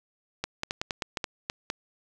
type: clicks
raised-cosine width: 0.2 ms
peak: -12 dBFS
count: 10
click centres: 0.44 / 0.634 / 0.709 / 0.815 / 0.908 / 1.022 / 1.172 / 1.242 / 1.499 / 1.701 s
effects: none